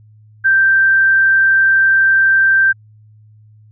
sine tone, 1568 Hz, G6, in tune, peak -8 dBFS, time 0.44-2.73 s, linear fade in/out 20 ms, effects added 107 Hz sine -42 dBFS peak until 3.71 s

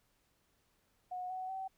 sine tone with pitch steps, 729 / 746.5 / 764.4 Hz, F#5 / F#5 / G5, -26 / +15 / -44 cents, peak -38 dBFS, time 1.11-1.68 s, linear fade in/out 10 ms, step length 190 ms, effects pink hiss -75 dBFS RMS until 1.77 s

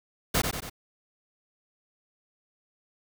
pink noise with echo, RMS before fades -24 dBFS, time 0.34-0.42 s, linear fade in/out 10 ms, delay 93 ms, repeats 3, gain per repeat -5 dB, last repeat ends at 0.699 s, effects none

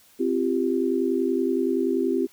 sine chord, C suspended fourth, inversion none, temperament equal with one note detuned, 261.6 / 341.4 / 392 Hz, C4 / F4 / G4, 0 / -39 / 0 cents, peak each -25 dBFS, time 0.19-2.27 s, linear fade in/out 20 ms, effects white hiss -56 dBFS RMS until 2.32 s

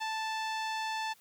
sawtooth tone with low-pass filter, 880 Hz, A5, in tune, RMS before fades -35 dBFS, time 0-1.14 s, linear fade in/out 20 ms, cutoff 5100 Hz, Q 1.1, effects white hiss -63 dBFS RMS until 1.2 s

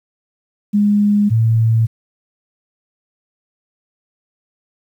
sine tone pair in turn, 206 / 112.91 Hz, G#3 / A2, -14 / +45 cents, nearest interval minor seventh, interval 1041 cents, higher first, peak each -10 dBFS, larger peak neither, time 0.73-1.3 / 1.3-1.87 s, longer neither, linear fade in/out 20 ms, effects 8-bit

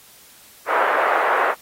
white band-pass noise, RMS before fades -19 dBFS, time 0.66-1.55 s, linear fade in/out 50 ms, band 490 to 1500 Hz, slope 24 dB/octave, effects white hiss -48 dBFS RMS until 1.61 s + AAC 48 kbps

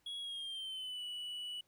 triangle tone with pitch glide, 3332 to 2951 Hz, G#7 to F#7, +5 to -5 cents, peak -39 dBFS, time 0.06-1.61 s, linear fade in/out 5 ms, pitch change -210 cents, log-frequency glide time 0.19-1.03 s, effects pink hiss -75 dBFS RMS until 1.67 s

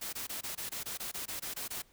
white noise bursts, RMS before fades -39 dBFS, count 13, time 0.01-1.822 s, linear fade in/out 10 ms, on 120 ms, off 21 ms, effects pink hiss -65 dBFS RMS until 1.92 s

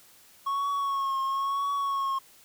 triangle tone with vibrato, 1100 Hz, C#6, 14 cents flat, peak -24 dBFS, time 0.46-2.19 s, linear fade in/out 10 ms, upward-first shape triangle, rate 1 Hz, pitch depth 45 cents each way, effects white hiss -56 dBFS RMS until 2.44 s

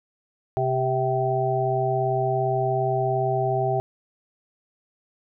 harmonic tone with a mistuned harmonic, 130.81 Hz, C3, in tune, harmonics 1 / 3 / 5 / 6, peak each -26 / -26 / -26 / -26 dBFS, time 0.57-3.8 s, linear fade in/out 0 ms, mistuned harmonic 6, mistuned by -30 cents, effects none

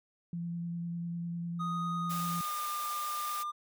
sine tone with vibrato, 170.7 Hz, F3, 39 cents flat, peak -34 dBFS, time 0.33-2.41 s, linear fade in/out 2 ms, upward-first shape square, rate 10 Hz, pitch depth 9 cents each way
triangle tone with pitch glide, 1244.5 to 1200.7 Hz, D#6 to D6, 0 to +38 cents, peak -32 dBFS, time 1.59-3.52 s, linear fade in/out 20 ms, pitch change -62 cents, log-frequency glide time 2-2.69 s
white high-pass noise, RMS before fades -42 dBFS, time 2.09-3.44 s, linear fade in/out 20 ms, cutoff 510 Hz, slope 48 dB/octave
effects none

